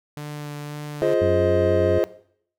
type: tone with vibrato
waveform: sawtooth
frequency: 147.6 Hz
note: D3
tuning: 9 cents sharp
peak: -27 dBFS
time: 0.17-1.14 s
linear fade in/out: 0 ms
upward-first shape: sine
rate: 1.9 Hz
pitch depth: 12 cents each way
type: chord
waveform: triangle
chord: F minor seventh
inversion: none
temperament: just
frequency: 349.2 / 419.1 / 523.8 / 628.6 Hz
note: F4 / Ab4 / C5 / Eb5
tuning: 0 / +16 / +2 / +18 cents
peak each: -21 dBFS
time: 1.02-2.04 s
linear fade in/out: 0 ms
type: harmonic tone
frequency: 92.5 Hz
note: F#2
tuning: in tune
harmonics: 1 / 2 / 3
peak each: -24 / -30 / -34 dBFS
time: 1.21-1.99 s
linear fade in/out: 10 ms
effects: noise-tail reverb RT60 0.6 s tail -18 dB re dry